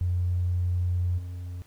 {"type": "tone with level steps", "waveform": "triangle", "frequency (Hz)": 88.9, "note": "F2", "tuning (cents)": 31, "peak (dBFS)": [-19, -31], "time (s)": [0.01, 1.62], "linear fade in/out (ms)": 0, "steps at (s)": 1.17, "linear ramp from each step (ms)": 20, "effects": ["tanh soft clip ceiling -21 dBFS", "pink hiss -60 dBFS RMS until 1.66 s"]}